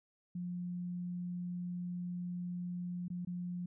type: tone with dropouts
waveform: sine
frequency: 177.3 Hz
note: F3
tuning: 26 cents sharp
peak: -37 dBFS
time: 0.35-3.66 s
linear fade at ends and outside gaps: 5 ms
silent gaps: 3.082-3.101 / 3.25-3.271 s
effects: none